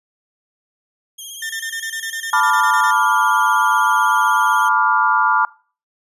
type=tone with vibrato; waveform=15% pulse; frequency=3214 Hz; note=G7; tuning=43 cents sharp; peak=-24 dBFS; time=1.18-4.69 s; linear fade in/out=10 ms; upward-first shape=triangle; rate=16 Hz; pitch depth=59 cents each way
type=tone bursts; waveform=40% pulse; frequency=1800 Hz; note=A6; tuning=39 cents sharp; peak=-23 dBFS; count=15; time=1.42-2.91 s; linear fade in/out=5 ms; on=76 ms; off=25 ms
type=chord; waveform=sine; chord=B half-diminished seventh; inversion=third; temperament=equal with one note detuned; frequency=880 / 987.8 / 1174.7 / 1406.6 Hz; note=A5 / B5 / D6 / F6; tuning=0 / 0 / 0 / +12 cents; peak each=-19 / -18 / -18 / -17 dBFS; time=2.33-5.45 s; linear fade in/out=2 ms
effects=noise-tail reverb RT60 0.4 s tail -22 dB re dry + resampled to 32000 Hz